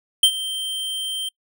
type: tone with ADSR envelope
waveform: square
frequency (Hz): 3136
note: G7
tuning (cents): 0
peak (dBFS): -9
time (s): 0.23-1.29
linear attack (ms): 4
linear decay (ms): 70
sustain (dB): -16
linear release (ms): 7
effects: noise-tail reverb RT60 0.1 s tail -25 dB re dry